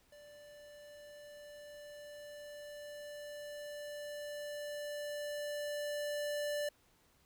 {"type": "tone with level ramp", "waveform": "square", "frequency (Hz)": 587.3, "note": "D5", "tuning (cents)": 0, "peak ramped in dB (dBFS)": [-55, -35], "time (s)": [0.12, 6.69], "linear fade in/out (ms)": 5, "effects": ["pink hiss -70 dBFS RMS until 7.25 s"]}